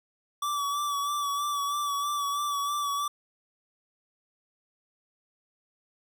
square tone with vibrato, 1152 Hz, D6, 34 cents flat, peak -28 dBFS, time 0.42-3.08 s, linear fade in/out 5 ms, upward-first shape sine, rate 3.1 Hz, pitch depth 34 cents each way, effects none

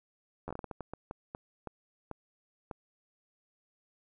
slowing click train, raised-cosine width 1 ms, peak -25 dBFS, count 15, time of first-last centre 0.48-2.712 s, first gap 11 ms, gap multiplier 1.36, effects none

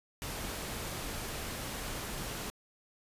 pink noise, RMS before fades -39 dBFS, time 0.22-2.5 s, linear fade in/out 0 ms, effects resampled to 32000 Hz

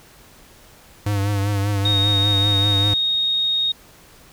square tone with vibrato, 100.9 Hz, G#2, 49 cents flat, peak -19 dBFS, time 1.06-2.94 s, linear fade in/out 5 ms, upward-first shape triangle, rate 5.1 Hz, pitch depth 56 cents each way
sine tone, 3729 Hz, A#7, in tune, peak -17 dBFS, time 1.85-3.72 s, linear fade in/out 5 ms
effects pink hiss -48 dBFS RMS until 4.32 s

